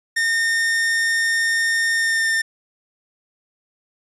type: tone with pitch glide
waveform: 45% pulse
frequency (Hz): 1826 to 1806.1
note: A#6 to A6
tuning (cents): -36 to +45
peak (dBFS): -17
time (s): 0.16-2.42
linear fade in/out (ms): 10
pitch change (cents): -19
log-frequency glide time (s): 1.95-2.28
effects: resampled to 24000 Hz